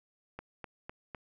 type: click train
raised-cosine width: 0.5 ms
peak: -26 dBFS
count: 4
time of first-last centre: 0.39-1.148 s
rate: 3.96 Hz
effects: none